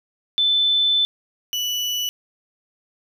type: tone pair in turn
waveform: sine / 35% pulse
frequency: 3520 / 2960 Hz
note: A7 / F#7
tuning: 0 / 0 cents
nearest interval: minor third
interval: 300 cents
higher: first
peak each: -15 / -20 dBFS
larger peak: first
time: 0.38-1.05 / 1.53-2.09 s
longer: first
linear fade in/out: 0 ms
effects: none